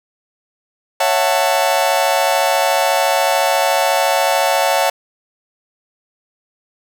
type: chord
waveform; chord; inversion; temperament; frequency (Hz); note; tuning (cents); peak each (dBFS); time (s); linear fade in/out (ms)
40% pulse; F# minor seventh; second; just; 555 / 666 / 740 / 888; C#5 / E5 / F#5 / A5; +2 / +18 / 0 / +16; -18; 1-4.9; 5
effects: none